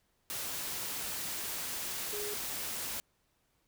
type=tone in noise; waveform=sine; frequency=415.3 Hz; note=G#4; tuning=in tune; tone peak=-39 dBFS; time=2.13-2.34 s; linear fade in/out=0 ms; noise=white; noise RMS=-38 dBFS; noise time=0.3-3 s; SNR=-4 dB; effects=pink hiss -75 dBFS RMS until 3.67 s